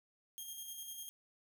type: tone with tremolo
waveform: 5% pulse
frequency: 3227 Hz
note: G7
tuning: 50 cents sharp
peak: -35 dBFS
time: 0.38-1.09 s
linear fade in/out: 0 ms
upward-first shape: square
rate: 10 Hz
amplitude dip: 35%
effects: none